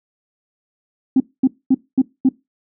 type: tone bursts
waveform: sine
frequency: 262.6 Hz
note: C4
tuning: 6 cents sharp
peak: -8 dBFS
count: 5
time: 1.16-2.29 s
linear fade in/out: 5 ms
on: 42 ms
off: 230 ms
effects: noise-tail reverb RT60 0.2 s tail -20 dB re dry + tanh soft clip ceiling -5 dBFS